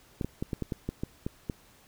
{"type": "clicks", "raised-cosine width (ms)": 3, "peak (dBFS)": -18, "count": 10, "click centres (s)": [0.212, 0.246, 0.425, 0.532, 0.623, 0.722, 0.89, 1.035, 1.265, 1.498], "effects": ["pink hiss -59 dBFS RMS until 1.87 s"]}